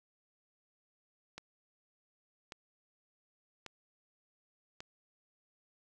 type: click train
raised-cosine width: 0.2 ms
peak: -27 dBFS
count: 4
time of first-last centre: 1.38-4.805 s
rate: 0.876 Hz
effects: none